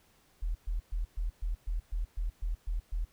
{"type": "tone bursts", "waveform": "sine", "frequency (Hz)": 40.43, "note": "E1", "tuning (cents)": -33, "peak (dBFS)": -29, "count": 11, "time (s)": [0.42, 3.05], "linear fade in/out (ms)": 10, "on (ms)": 130, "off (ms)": 120, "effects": ["pink hiss -66 dBFS RMS until 3.12 s"]}